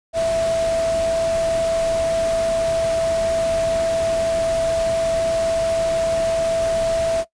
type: tone in noise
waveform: sine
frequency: 660 Hz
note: E5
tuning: 2 cents sharp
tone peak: -16 dBFS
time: 0.13-7.25 s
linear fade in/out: 50 ms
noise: pink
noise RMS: -30 dBFS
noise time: 0.13-7.25 s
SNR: +11 dB
effects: noise-tail reverb RT60 0.1 s tail -19 dB re dry + resampled to 22050 Hz